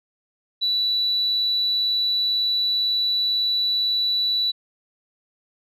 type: tone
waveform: sine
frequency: 3951 Hz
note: B7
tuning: in tune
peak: -18 dBFS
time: 0.61-4.52 s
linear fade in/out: 20 ms
effects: tanh soft clip ceiling -14 dBFS